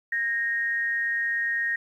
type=tone pair together; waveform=sine; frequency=1627.9 / 1864.7 Hz; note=G#6 / A#6; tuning=-35 / 0 cents; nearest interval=major second; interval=235 cents; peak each=-33 / -24 dBFS; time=0.12-1.76 s; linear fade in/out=5 ms; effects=10-bit

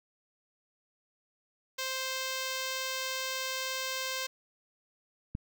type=tone; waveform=5% pulse; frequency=523.3 Hz; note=C5; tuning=in tune; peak=-21 dBFS; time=1.78-4.27 s; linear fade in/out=10 ms
type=click; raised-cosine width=5 ms; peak=-22 dBFS; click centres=5.351 s
effects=none

